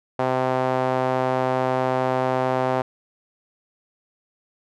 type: tone with band-pass filter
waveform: sawtooth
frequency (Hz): 129.2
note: C3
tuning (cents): -21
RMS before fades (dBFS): -22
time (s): 0.19-2.82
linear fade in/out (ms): 5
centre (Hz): 730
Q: 1.6
effects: none